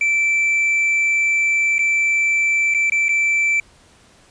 triangle tone with dropouts, 2331 Hz, D7, 14 cents flat, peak -13 dBFS, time 0.01-3.6 s, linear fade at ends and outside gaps 2 ms, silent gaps 1.783-1.791 / 2.74-2.746 / 2.899-2.92 / 3.084-3.091 s, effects pink hiss -51 dBFS RMS until 4.3 s + resampled to 22050 Hz

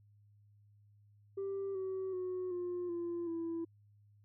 sine tone with pitch steps, 392 / 379.3 / 367 / 355.1 / 343.6 / 332.5 Hz, G4 / F#4 / F#4 / F4 / F4 / E4, 0 / +43 / -14 / +29 / -28 / +15 cents, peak -34 dBFS, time 1.37-3.65 s, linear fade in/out 10 ms, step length 380 ms, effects tanh soft clip ceiling -34 dBFS + added 103 Hz sine -62 dBFS peak until 4.24 s

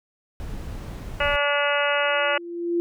brown noise, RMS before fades -33 dBFS, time 0.4-1.36 s, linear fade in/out 0 ms
harmonic tone, 288 Hz, D4, 34 cents flat, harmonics 2 / 3 / 4 / 5 / 6 / 7 / 8 / 9 / 10, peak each -24 / -30 / -29 / -26 / -32 / -29 / -35 / -29 / -30 dBFS, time 1.2-2.38 s, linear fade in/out 5 ms
sine tone with exponential growth, 343.6 Hz, F4, 28 cents flat, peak -18 dBFS, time 1.88-2.8 s, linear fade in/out 0 ms, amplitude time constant 200 ms
effects none

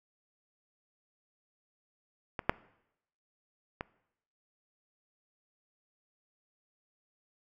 clicks, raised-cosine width 0.5 ms, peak -19 / -8 / -20 dBFS, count 3, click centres 2.392 / 2.495 / 3.809 s, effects noise-tail reverb RT60 0.8 s tail -21 dB re dry

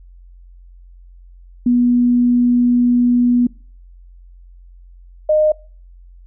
sine tone pair in turn, 243.6 / 613.8 Hz, B3 / D#5, -24 / -24 cents, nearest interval octave + major third, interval 1600 cents, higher second, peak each -10 dBFS, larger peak neither, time 1.66-3.47 / 5.29-5.52 s, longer first, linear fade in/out 5 ms, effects noise-tail reverb RT60 0.4 s tail -24 dB re dry + added 44 Hz sine -39 dBFS peak until 6.26 s

